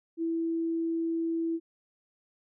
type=tone; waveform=sine; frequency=330 Hz; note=E4; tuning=2 cents sharp; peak=-27 dBFS; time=0.17-1.6 s; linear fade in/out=50 ms; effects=none